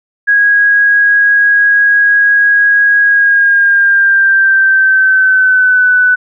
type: tone with pitch glide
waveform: sine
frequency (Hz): 1649 to 1494.8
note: G#6 to F#6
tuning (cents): -13 to +17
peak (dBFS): -5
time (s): 0.27-6.16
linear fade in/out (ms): 20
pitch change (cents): -170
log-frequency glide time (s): 3.04-5.92
effects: none